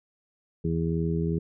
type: harmonic tone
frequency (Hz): 82.41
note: E2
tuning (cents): 0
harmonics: 1 / 2 / 3 / 4 / 5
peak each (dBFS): -32 / -26 / -37 / -34 / -32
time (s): 0.64-1.39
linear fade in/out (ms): 10
effects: none